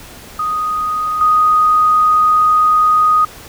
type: tone with level steps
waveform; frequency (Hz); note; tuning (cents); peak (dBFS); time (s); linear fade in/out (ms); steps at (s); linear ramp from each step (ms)
sine; 1244.5; D#6; 0; -15 / -8; 0.39-3.25; 5; 1.21; 2
effects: pink hiss -36 dBFS RMS until 3.48 s